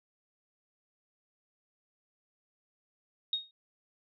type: tone with exponential decay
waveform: sine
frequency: 3732 Hz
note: A#7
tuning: 1 cent sharp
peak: -25 dBFS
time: 3.33-3.51 s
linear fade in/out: 2 ms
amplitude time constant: 38 ms
effects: none